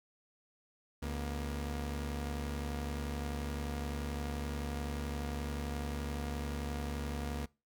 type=tone pair together; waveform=sawtooth; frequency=71.54 / 237.8 Hz; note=D2 / A#3; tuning=-45 / +35 cents; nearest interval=octave + major sixth; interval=2080 cents; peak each=-33 / -38 dBFS; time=1.02-7.46 s; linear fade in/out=10 ms; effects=noise-tail reverb RT60 0.3 s tail -24 dB re dry